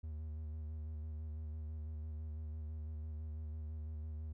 triangle tone with vibrato, 77.4 Hz, D#2, 9 cents flat, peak -39 dBFS, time 0.03-4.33 s, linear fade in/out 10 ms, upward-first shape square, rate 6 Hz, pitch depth 29 cents each way, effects none

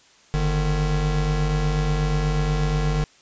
square tone pair together, 47.94 / 152.1 Hz, G1 / D#3, -38 / -39 cents, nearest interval octave + minor sixth, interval 1999 cents, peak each -23 dBFS, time 0.34-3.04 s, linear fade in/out 0 ms, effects white hiss -54 dBFS RMS until 3.21 s + resampled to 16000 Hz

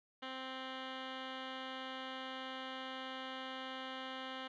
10% pulse tone with low-pass filter, 261.6 Hz, C4, in tune, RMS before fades -45 dBFS, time 0.22-4.48 s, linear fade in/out 10 ms, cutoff 2900 Hz, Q 7.8, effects none

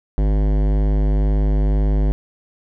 sine tone with hard clipping, 51 Hz, G#1, 31 cents flat, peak -16 dBFS, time 0.18-2.12 s, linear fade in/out 0 ms, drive 18 dB, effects none

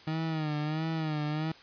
30% pulse tone with vibrato, 155.56 Hz, D#3, in tune, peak -27 dBFS, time 0.07-1.52 s, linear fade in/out 5 ms, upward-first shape sine, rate 1.5 Hz, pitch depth 72 cents each way, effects white hiss -53 dBFS RMS until 1.62 s + resampled to 11025 Hz

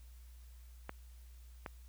clicks, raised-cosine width 0.5 ms, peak -26 dBFS, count 2, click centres 0.894 / 1.662 s, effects added 60 Hz sine -52 dBFS peak until 1.88 s + white hiss -68 dBFS RMS until 1.88 s

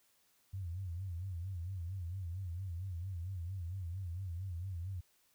sine tone with vibrato, 90.2 Hz, F#2, 44 cents flat, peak -38 dBFS, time 0.53-5.01 s, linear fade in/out 10 ms, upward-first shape sine, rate 4.4 Hz, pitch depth 140 cents each way, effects white hiss -72 dBFS RMS until 5.34 s

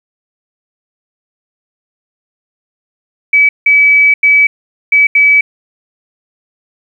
sine tone bursts at uneven times, 2289 Hz, D7, 45 cents flat, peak -4 dBFS, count 5, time 3.33-3.49 / 3.66-4.14 / 4.23-4.47 / 4.92-5.07 / 5.15-5.41 s, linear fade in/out 5 ms, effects 7-bit

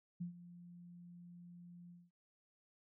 sine tone with ADSR envelope, 174.61 Hz, F3, in tune, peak -38 dBFS, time 0.2-2.11 s, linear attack 14 ms, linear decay 110 ms, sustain -15 dB, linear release 210 ms, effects none

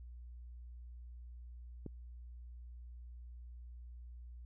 click, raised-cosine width 3 ms, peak -30 dBFS, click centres 1.863 s, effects added 60 Hz sine -48 dBFS peak until 4.45 s

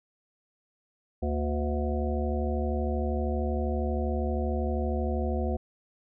harmonic tone with a mistuned harmonic, 72.7 Hz, D2, 17 cents flat, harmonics 1 / 3 / 5 / 7 / 9 / 10, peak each -28 / -33 / -35 / -36 / -38 / -38 dBFS, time 1.22-5.57 s, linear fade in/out 10 ms, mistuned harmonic 3, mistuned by +79 cents, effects none

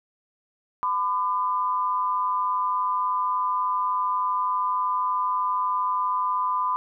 sine tone pair together, 1008 / 1200.6 Hz, B5 / D6, +35 / +38 cents, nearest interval minor third, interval 303 cents, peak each -23 / -27 dBFS, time 0.83-6.76 s, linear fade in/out 0 ms, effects none

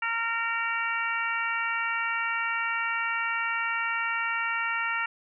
harmonic tone, 460 Hz, A#4, 23 cents flat, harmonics 2 / 3 / 4 / 5 / 6, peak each -35 / -30 / -32 / -33 / -35 dBFS, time 0.02-5.06 s, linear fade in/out 5 ms, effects none

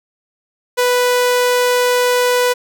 sawtooth tone, 493.9 Hz, B4, in tune, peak -8 dBFS, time 0.77-2.54 s, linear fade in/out 20 ms, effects none

